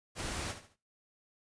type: noise with echo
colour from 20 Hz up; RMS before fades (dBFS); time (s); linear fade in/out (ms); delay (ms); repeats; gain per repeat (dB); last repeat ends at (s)
pink; -38; 0.15-0.55; 50; 72; 3; -10; 0.766
effects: noise-tail reverb RT60 0.3 s tail -18 dB re dry + resampled to 22050 Hz